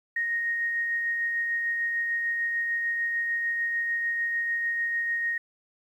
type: tone with tremolo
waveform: sine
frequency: 1864.7 Hz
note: A#6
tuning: in tune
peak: -24 dBFS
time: 0.16-5.38 s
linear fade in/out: 5 ms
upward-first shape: sine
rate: 6.7 Hz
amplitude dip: 25%
effects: 10-bit